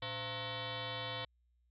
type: tone with frequency modulation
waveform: sine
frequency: 1480 Hz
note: F#6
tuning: in tune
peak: -38 dBFS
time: 0.02-1.25 s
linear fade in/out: 5 ms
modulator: 399 Hz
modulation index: 6
effects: added 60 Hz sine -70 dBFS peak until 1.7 s